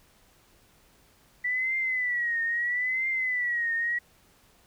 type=tone with vibrato; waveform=sine; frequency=1963 Hz; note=B6; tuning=11 cents flat; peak=-25 dBFS; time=1.44-3.99 s; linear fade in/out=10 ms; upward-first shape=triangle; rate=0.76 Hz; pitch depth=120 cents each way; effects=pink hiss -61 dBFS RMS until 4.66 s